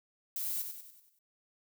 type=noise with echo; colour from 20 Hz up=violet; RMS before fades=-36 dBFS; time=0.36-0.62 s; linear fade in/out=2 ms; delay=95 ms; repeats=6; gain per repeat=-6 dB; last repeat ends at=1.19 s; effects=none